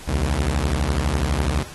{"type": "beating tone pair", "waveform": "sawtooth", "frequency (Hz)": [64.1, 76.1], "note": ["C2", "D#2"], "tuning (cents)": [-35, -38], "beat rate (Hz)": 12, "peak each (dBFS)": -18, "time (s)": [0.07, 1.64], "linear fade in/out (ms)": 20, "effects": ["pink hiss -40 dBFS RMS until 1.74 s", "AAC 32 kbps"]}